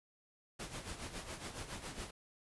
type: noise with tremolo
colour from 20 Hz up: pink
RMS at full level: -43 dBFS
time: 0.59-2.11 s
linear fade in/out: 10 ms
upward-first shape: sine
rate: 7.2 Hz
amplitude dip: 65%
effects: resampled to 24000 Hz